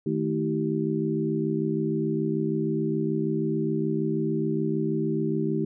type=tone cluster; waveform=sine; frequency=155.2 / 220.6 / 320.5 / 387.2 Hz; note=D#3 / A3 / E4 / G4; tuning=-4 / +5 / -49 / -21 cents; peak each=-29 dBFS; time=0.06-5.65 s; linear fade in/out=5 ms; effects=none